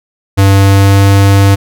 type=tone with pitch glide; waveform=square; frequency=98 to 98.85 Hz; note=G2 to G2; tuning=0 to +15 cents; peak=-4 dBFS; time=0.37-1.56 s; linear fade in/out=20 ms; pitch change=+15 cents; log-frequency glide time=0.51-1.08 s; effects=none